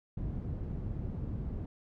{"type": "low-pass noise", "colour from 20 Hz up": "white", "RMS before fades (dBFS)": -37, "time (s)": [0.17, 1.66], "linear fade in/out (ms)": 5, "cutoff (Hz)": 130, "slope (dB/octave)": 12, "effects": []}